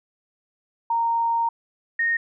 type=tone pair in turn; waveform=sine; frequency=926 / 1852 Hz; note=A#5 / A#6; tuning=-12 / -12 cents; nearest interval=octave; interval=1200 cents; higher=second; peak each=-19 dBFS; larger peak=neither; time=0.9-1.49 / 1.99-2.17 s; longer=first; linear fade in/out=5 ms; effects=none